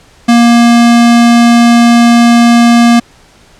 square tone, 235.8 Hz, A#3, 20 cents sharp, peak -3 dBFS, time 0.28-3 s, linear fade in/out 10 ms, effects pink hiss -42 dBFS RMS until 3.59 s + low-pass 8000 Hz 12 dB/octave

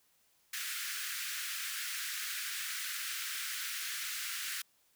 pink high-pass noise, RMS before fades -39 dBFS, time 0.53-4.62 s, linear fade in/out 5 ms, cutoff 1400 Hz, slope 48 dB/octave, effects white hiss -71 dBFS RMS until 4.95 s

